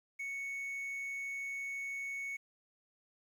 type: tone with quantisation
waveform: triangle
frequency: 2217 Hz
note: C#7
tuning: in tune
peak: -36 dBFS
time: 0.19-2.37 s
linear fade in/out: 10 ms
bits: 11
effects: none